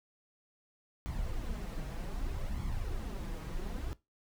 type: noise with flanger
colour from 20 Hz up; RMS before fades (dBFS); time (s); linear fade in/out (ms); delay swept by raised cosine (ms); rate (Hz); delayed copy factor
brown; -37; 1.06-3.93; 0; 0.91 to 6.31; 0.64; +0.6
effects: noise-tail reverb RT60 0.2 s tail -18 dB re dry